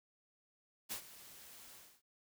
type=noise with ADSR envelope; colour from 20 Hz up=white; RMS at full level=-40 dBFS; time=0.89-2.02 s; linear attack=30 ms; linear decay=90 ms; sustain=-16 dB; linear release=270 ms; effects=none